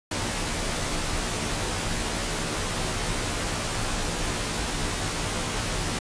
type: noise with comb filter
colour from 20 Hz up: pink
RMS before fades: -28 dBFS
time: 0.11-5.99 s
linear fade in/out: 5 ms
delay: 15 ms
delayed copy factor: -0.8
effects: resampled to 22050 Hz